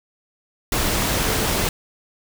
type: tone in noise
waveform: sine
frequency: 439.3 Hz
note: A4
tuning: 3 cents flat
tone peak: -31 dBFS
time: 1.22-1.47 s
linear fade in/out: 2 ms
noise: pink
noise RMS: -21 dBFS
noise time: 0.72-1.69 s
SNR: -13 dB
effects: none